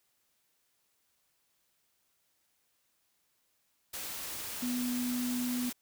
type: tone in noise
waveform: sine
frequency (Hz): 246.9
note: B3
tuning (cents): 0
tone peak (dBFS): -31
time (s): 4.62-5.7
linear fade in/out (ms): 10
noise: white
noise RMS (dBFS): -40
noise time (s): 3.93-5.73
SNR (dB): +6
effects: white hiss -75 dBFS RMS until 5.81 s